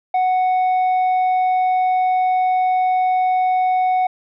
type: tone with tanh clipping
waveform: sine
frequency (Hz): 740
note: F#5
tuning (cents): 0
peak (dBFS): -15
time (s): 0.14-4.07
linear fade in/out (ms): 5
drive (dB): 4
effects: none